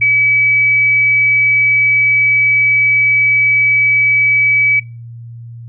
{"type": "tone", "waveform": "sine", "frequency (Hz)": 2286, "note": "D7", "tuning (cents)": -47, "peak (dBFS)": -8, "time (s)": [0.01, 4.8], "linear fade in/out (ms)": 10, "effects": ["noise-tail reverb RT60 0.3 s tail -23 dB re dry", "added 117 Hz sine -28 dBFS peak until 5.68 s"]}